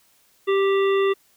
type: harmonic tone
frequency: 392 Hz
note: G4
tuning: in tune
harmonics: 1 / 3 / 5 / 7 / 9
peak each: -17 / -27 / -31 / -34 / -36 dBFS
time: 0.47-1.14 s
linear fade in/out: 20 ms
effects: white hiss -60 dBFS RMS until 1.36 s